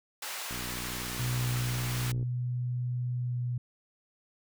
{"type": "high-pass noise", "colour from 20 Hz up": "pink", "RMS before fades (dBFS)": -38, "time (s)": [0.22, 2.12], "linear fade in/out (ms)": 5, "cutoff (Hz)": 1000, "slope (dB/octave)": 12}
{"type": "click train", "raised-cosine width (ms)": 3, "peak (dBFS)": -29, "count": 106, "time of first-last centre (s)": [0.51, 2.228], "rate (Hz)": 61.1}
{"type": "tone with pitch glide", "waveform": "sine", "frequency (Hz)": [123.47, 122.55], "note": ["B2", "B2"], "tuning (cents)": [0, -13], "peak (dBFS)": -29, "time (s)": [1.19, 3.58], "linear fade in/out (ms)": 5, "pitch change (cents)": -13, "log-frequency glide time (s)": [3.2, 3.39]}
{"effects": []}